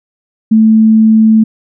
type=tone; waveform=sine; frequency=220 Hz; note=A3; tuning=in tune; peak=-3 dBFS; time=0.51-1.44 s; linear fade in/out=10 ms; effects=none